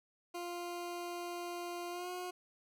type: tone with pitch glide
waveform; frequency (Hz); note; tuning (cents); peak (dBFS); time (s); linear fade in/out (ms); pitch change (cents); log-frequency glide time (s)
20% pulse; 349.2 to 360.7; F4 to F#4; 0 to -44; -35; 0.34-2.31; 10; +56; 1.9-2.1
effects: none